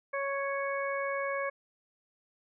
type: harmonic tone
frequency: 554.4 Hz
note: C#5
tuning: in tune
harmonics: 1 / 2 / 3 / 4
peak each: -33 / -36 / -38 / -39 dBFS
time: 0.13-1.5 s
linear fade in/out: 10 ms
effects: none